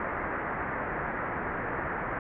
white low-pass noise, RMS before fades -33 dBFS, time 0-2.19 s, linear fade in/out 2 ms, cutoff 1900 Hz, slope 48 dB/octave, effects none

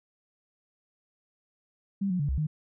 sine tone with pitch steps, 197.1 / 181.3 / 143.8 / 66.7 / 153 Hz, G3 / F#3 / D3 / C2 / D#3, +10 / -35 / -36 / +34 / -29 cents, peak -25 dBFS, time 2.01-2.47 s, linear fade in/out 10 ms, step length 92 ms, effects none

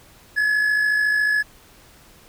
triangle tone with amplitude modulation, 1700 Hz, G#6, 40 cents sharp, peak -13 dBFS, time 0.36-1.43 s, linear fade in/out 20 ms, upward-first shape sine, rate 54 Hz, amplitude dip 45%, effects pink hiss -50 dBFS RMS until 2.28 s

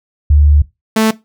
sine / sawtooth tone pair in turn, 73.42 / 220 Hz, D2 / A3, 0 / 0 cents, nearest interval octave + perfect fifth, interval 1900 cents, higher second, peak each -5 dBFS, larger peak neither, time 0.3-0.62 / 0.96-1.11 s, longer first, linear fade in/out 5 ms, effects noise-tail reverb RT60 0.2 s tail -18 dB re dry

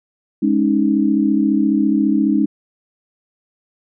sine chord, Ab suspended fourth, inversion none, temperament just, 207.7 / 276.9 / 311.5 Hz, Ab3 / Db4 / Eb4, 0 / -2 / +2 cents, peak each -17 dBFS, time 0.42-2.46 s, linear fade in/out 10 ms, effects none

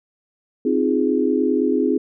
sine chord, F minor seventh, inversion second, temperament equal, 261.6 / 311.1 / 349.2 / 415.3 Hz, C4 / Eb4 / F4 / Ab4, 0 / 0 / 0 / 0 cents, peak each -20 / -22 / -23 / -21 dBFS, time 0.65-1.98 s, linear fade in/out 5 ms, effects none

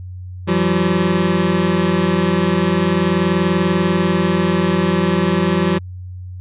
25% pulse tone pair together, 170.6 / 190.96 Hz, F3 / G3, -40 / -45 cents, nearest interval major second, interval 195 cents, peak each -13 dBFS, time 0.47-5.79 s, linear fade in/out 20 ms, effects added 91 Hz sine -28 dBFS peak until 6.4 s + resampled to 8000 Hz

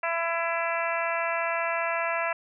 harmonic tone, 334.7 Hz, E4, 26 cents sharp, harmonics 2 / 3 / 4 / 5 / 6 / 7 / 8, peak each -30 / -32 / -33 / -34 / -35 / -35 / -36 dBFS, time 0.03-2.33 s, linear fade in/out 5 ms, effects none

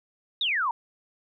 sine exponential sweep, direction down, 3866 to 896 Hz, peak -23 dBFS, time 0.41-0.71 s, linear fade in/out 2 ms, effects none

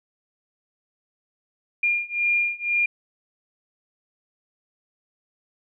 sine beating tone pair, 2408 / 2410 Hz, D7 / D7, +43 / +44 cents, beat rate 2 Hz, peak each -24 / -23 dBFS, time 1.83-2.86 s, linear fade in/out 5 ms, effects none

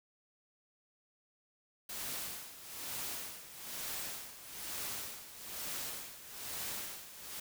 white noise with tremolo, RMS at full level -40 dBFS, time 1.89-7.4 s, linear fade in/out 5 ms, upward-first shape sine, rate 1.1 Hz, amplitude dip 75%, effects none

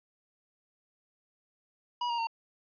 square tone with pitch steps, 968 / 941 / 914.7 Hz, B5 / A#5 / A#5, -35 / +16 / -33 cents, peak -30 dBFS, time 2.01-2.271 s, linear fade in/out 5 ms, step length 87 ms, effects resampled to 11025 Hz

